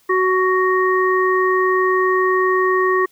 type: harmonic tone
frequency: 372.3 Hz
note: F#4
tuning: 11 cents sharp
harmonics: 1 / 3 / 5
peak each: -16 / -18 / -21 dBFS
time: 0.09-3.06 s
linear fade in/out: 10 ms
effects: white hiss -57 dBFS RMS until 3.11 s